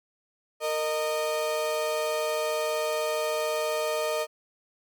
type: tone pair together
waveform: 35% pulse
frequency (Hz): 461.1 / 616.9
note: A#4 / D#5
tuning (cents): -19 / -15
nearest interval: perfect fourth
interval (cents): 504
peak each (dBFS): -29 / -26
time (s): 0.6-4.27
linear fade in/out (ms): 50
effects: none